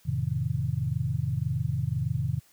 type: chord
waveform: sine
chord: F dominant seventh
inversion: none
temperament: just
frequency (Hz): 87.31 / 109.13 / 130.96 / 157.15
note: F2 / A2 / C3 / Eb3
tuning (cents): 0 / -14 / +2 / +18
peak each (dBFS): -34 / -31 / -29 / -32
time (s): 0.05-2.4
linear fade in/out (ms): 20
effects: white hiss -61 dBFS RMS until 2.52 s